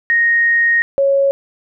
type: tone pair in turn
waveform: sine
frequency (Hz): 1864.7 / 552.1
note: A#6 / C#5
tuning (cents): 0 / -7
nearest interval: octave + major sixth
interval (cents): 2107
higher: first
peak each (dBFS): -10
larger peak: neither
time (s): 0.1-0.82 / 0.98-1.31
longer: first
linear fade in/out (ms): 0
effects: none